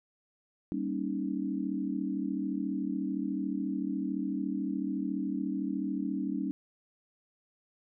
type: chord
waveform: sine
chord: Eb dominant seventh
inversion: first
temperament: equal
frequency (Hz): 196 / 233.1 / 277.2 / 311.1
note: G3 / Bb3 / Db4 / Eb4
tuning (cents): 0 / 0 / 0 / 0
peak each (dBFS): -35 / -39 / -34 / -36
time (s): 0.72-6.51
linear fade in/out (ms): 0
effects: none